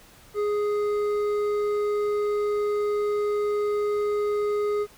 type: tone with hard clipping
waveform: triangle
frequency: 415.3 Hz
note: G#4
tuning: in tune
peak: -24 dBFS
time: 0.34-4.87 s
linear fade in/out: 50 ms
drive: 11 dB
effects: pink hiss -52 dBFS RMS until 4.97 s